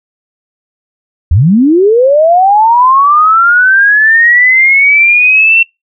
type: linear sweep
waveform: sine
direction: up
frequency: 68.5 to 2722 Hz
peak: -3 dBFS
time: 1.31-5.63 s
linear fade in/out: 5 ms
effects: noise-tail reverb RT60 0.2 s tail -24 dB re dry